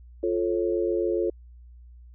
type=chord; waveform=sine; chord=F augmented; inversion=none; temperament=just; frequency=349.2 / 436.5 / 545.7 Hz; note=F4 / A4 / C#5; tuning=0 / -14 / -27 cents; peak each=-25 / -27 / -30 dBFS; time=0.23-1.3 s; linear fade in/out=5 ms; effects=added 60 Hz sine -45 dBFS peak until 2.14 s